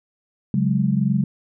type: chord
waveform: sine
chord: C# suspended fourth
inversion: none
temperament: equal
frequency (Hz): 138.59 / 185 / 207.7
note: C#3 / F#3 / G#3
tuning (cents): 0 / 0 / 0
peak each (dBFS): -21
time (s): 0.54-1.24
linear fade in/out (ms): 2
effects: none